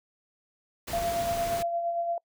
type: noise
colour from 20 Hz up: pink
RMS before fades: -36 dBFS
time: 0.87-1.63 s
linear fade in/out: 10 ms
type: tone with tremolo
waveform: sine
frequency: 684 Hz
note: F5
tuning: 36 cents flat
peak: -25 dBFS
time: 0.93-2.18 s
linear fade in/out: 2 ms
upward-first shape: sine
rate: 8.7 Hz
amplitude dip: 40%
effects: noise-tail reverb RT60 0.1 s tail -26 dB re dry